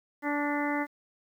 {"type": "harmonic tone with a mistuned harmonic", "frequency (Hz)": 290.7, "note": "D4", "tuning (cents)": -18, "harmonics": [1, 2, 3, 4, 5, 6, 7], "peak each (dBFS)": [-30, -36, -34, -39, -39, -38, -36], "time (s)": [0.22, 0.87], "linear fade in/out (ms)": 50, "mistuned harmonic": 6, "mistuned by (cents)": 27, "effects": ["10-bit"]}